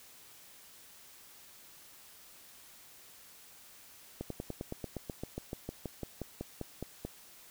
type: slowing click train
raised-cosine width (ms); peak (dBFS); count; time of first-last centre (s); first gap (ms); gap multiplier
2; -24; 20; 4.21-7.05; 93; 1.05
effects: white hiss -56 dBFS RMS until 7.5 s